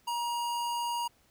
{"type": "tone", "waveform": "square", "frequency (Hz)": 949, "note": "A#5", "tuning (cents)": 31, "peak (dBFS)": -31, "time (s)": [0.07, 1.08], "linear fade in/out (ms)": 10, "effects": ["pink hiss -66 dBFS RMS until 1.3 s"]}